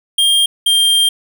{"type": "tone pair in turn", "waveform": "square", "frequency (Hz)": [3210, 3190], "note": ["G7", "G7"], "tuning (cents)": [40, 30], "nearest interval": "unison", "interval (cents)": 10, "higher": "first", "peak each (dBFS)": -10, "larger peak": "neither", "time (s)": [[0.18, 0.46], [0.66, 1.09]], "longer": "second", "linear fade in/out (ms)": 5, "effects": []}